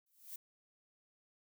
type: noise with exponential growth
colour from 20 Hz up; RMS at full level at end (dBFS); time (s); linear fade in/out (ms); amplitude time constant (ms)
violet; -43; 0.06-0.36; 5; 64
effects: none